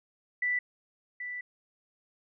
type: tone pair in turn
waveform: sine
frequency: 1975.5 / 1975.5 Hz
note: B6 / B6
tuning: 0 / 0 cents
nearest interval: unison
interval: 0 cents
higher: neither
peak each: -26 / -35 dBFS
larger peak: first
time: 0.42-0.59 / 1.2-1.41 s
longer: second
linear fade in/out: 5 ms
effects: none